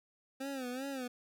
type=tone with vibrato; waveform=25% pulse; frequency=261.6 Hz; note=C4; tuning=in tune; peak=-34 dBFS; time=0.4-1.08 s; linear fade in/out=10 ms; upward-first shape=sine; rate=2.6 Hz; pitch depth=110 cents each way; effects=none